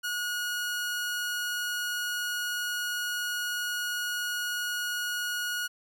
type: tone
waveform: sawtooth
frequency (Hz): 1449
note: F#6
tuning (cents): -37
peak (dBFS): -26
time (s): 0.03-5.68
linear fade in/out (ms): 20
effects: none